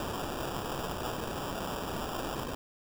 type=noise with sample-and-hold; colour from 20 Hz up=violet; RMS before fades=-36 dBFS; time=0-2.55 s; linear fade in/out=2 ms; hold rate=2100 Hz; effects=none